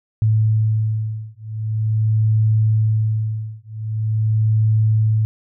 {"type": "beating tone pair", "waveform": "sine", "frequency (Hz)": [109, 109.44], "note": ["A2", "A2"], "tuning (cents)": [-16, -9], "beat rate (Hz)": 0.44, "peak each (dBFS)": -18, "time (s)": [0.22, 5.25], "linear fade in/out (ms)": 0, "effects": []}